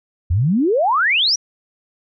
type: exponential sweep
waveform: sine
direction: up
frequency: 77.8 to 5940 Hz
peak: -13 dBFS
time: 0.3-1.36 s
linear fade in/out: 10 ms
effects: none